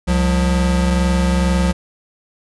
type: tone pair together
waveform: square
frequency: 67.05 / 179 Hz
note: C2 / F3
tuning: +43 / +43 cents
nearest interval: octave + perfect fourth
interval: 1700 cents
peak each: -17 dBFS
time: 0.07-1.73 s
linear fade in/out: 20 ms
effects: resampled to 24000 Hz